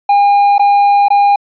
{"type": "tone with dropouts", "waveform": "triangle", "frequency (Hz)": 810, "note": "G#5", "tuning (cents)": -43, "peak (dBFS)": -4, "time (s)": [0.09, 1.36], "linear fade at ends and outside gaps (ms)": 5, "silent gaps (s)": [[0.582, 0.594], [1.084, 1.103]], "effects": ["resampled to 11025 Hz"]}